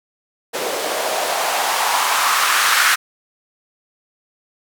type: noise with band-pass filter sweep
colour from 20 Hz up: blue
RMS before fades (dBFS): -18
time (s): 0.53-2.96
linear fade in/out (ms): 20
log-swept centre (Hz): 460 to 1500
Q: 2.6
effects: none